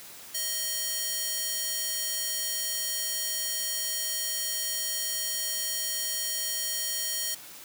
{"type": "tone with high-pass filter", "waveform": "square", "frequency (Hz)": 628, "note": "D#5", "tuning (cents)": 16, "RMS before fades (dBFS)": -31, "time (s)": [0.34, 7.35], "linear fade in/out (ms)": 10, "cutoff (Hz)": 5000, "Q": 0.69, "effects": ["white hiss -46 dBFS RMS until 7.64 s", "high-pass 80 Hz 12 dB/octave"]}